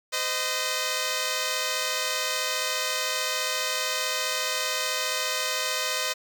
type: tone pair together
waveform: 5% pulse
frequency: 510.8 / 620 Hz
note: C5 / D#5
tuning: -42 / -6 cents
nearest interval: minor third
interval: 336 cents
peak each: -17 dBFS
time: 0.12-6.14 s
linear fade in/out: 20 ms
effects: none